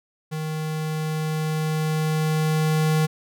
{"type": "tone with level ramp", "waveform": "square", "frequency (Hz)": 156.1, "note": "D#3", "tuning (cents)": 6, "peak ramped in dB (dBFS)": [-27, -18], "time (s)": [0.31, 3.07], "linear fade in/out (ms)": 20, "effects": []}